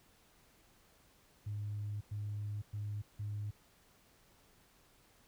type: tone bursts at uneven times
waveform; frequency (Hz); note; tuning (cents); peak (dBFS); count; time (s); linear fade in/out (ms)
sine; 103.83; G#2; 0; -36; 4; 1.46-2.01 / 2.11-2.62 / 2.73-3.02 / 3.19-3.51; 10
effects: tanh soft clip ceiling -33 dBFS + pink hiss -67 dBFS RMS until 5.27 s

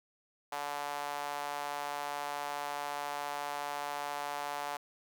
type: tone with high-pass filter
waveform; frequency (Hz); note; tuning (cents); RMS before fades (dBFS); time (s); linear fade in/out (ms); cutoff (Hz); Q
sawtooth; 144.7; D3; -25; -38; 0.52-4.77; 5; 800; 2.8
effects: none

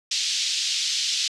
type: band-pass noise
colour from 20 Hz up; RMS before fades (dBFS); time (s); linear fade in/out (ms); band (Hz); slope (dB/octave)
pink; -25; 0.11-1.28; 5; 3200 to 6400; 24
effects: low-pass 10000 Hz 12 dB/octave

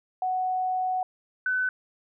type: tone pair in turn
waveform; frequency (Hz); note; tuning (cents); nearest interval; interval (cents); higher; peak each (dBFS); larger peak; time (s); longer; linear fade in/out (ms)
sine; 742 / 1507.8; F#5 / F#6; +5 / +32; octave; 1227; second; -24 / -23; second; 0.22-1.03 / 1.46-1.69; first; 2
effects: none

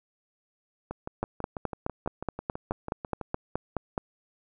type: two click trains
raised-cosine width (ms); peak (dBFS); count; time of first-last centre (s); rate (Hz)
1; -14 / -20; 14 / 15; 1.23-3.978 / 0.91-3.213; 4.73 / 6.08
effects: none

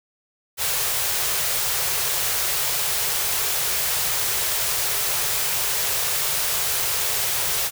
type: band-stop noise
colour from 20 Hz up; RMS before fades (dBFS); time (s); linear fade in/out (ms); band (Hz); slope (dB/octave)
white; -23; 0.57-7.71; 50; 170 to 360; 96
effects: none

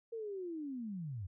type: linear sweep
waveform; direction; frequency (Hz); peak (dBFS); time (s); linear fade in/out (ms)
sine; down; 466.2 to 84.3; -39; 0.12-1.27; 10
effects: none

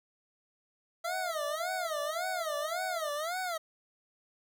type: tone with vibrato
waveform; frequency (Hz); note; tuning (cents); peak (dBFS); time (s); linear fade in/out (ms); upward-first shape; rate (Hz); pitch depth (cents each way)
25% pulse; 659.3; E5; 0; -29; 1.04-3.58; 10; sine; 1.8; 220
type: tone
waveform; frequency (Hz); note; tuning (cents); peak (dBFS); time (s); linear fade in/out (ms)
sine; 644; E5; -41; -38; 1.05-3.1; 20
effects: none

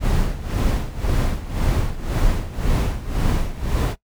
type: noise with tremolo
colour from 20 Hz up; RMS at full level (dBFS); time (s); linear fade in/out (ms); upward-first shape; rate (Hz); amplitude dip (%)
brown; -17; 0-3.96; 50; sine; 1.9; 80
effects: noise-tail reverb RT60 0.1 s tail -19 dB re dry

